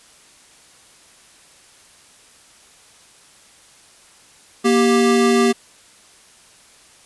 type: tone pair together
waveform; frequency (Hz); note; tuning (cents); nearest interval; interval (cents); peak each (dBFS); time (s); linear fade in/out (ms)
square; 236.5 / 392; A#3 / G4; +25 / 0; major sixth; 875; -16; 4.64-5.53; 20
effects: white hiss -49 dBFS RMS until 7.05 s + resampled to 24000 Hz